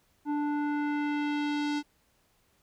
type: tone with low-pass filter sweep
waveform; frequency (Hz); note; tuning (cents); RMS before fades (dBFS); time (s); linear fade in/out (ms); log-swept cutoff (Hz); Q
square; 293.7; D4; 0; -30; 0.25-1.83; 50; 900 to 5300; 1.3
effects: pink hiss -69 dBFS RMS until 2.62 s